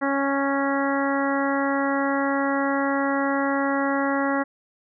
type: harmonic tone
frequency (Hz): 276.8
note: C#4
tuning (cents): -2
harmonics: 1 / 2 / 3 / 4 / 5 / 6 / 7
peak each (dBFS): -24 / -27 / -29 / -30 / -31 / -32 / -32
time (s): 0.01-4.44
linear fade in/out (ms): 20
effects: none